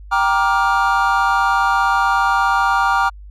triangle chord, G minor seventh, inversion none, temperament just, 784 / 940.8 / 1176 / 1411.2 Hz, G5 / Bb5 / D6 / F6, 0 / +16 / +2 / +18 cents, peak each -17 dBFS, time 0.11-3.1 s, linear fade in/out 20 ms, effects added 50 Hz sine -34 dBFS peak until 3.3 s

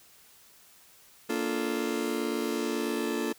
40% pulse chord, Bb major seventh, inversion none, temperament just, 233.1 / 291.4 / 349.6 / 437 Hz, Bb3 / D4 / F4 / A4, 0 / -13 / +2 / -12 cents, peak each -33 dBFS, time 1.29-3.33 s, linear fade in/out 10 ms, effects white hiss -57 dBFS RMS until 3.38 s

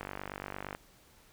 click train, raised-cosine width 0.5 ms, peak -23 dBFS, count 37, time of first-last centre 0.01-0.749 s, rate 48.7 Hz, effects pink hiss -61 dBFS RMS until 1.32 s

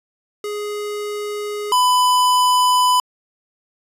square tone pair in turn, 415.9 / 999.2 Hz, G#4 / B5, +2 / +20 cents, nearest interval octave + minor third, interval 1518 cents, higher second, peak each -24 / -13 dBFS, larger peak second, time 0.44-1.72 / 1.72-3 s, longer neither, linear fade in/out 2 ms, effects resampled to 32000 Hz

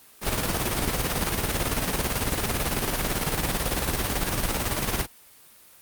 pink noise with tremolo, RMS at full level -24 dBFS, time 0.21-5.07 s, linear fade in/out 50 ms, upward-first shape square, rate 18 Hz, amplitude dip 45%, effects white hiss -52 dBFS RMS until 5.81 s + Opus 32 kbps

